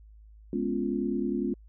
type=chord; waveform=sine; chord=C# dominant seventh; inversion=second; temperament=equal; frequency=207.7 / 246.9 / 277.2 / 349.2 Hz; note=G#3 / B3 / C#4 / E#4; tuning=0 / 0 / 0 / 0 cents; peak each=-32 dBFS; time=0.53-1.54 s; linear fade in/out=2 ms; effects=added 53 Hz sine -49 dBFS peak until 1.68 s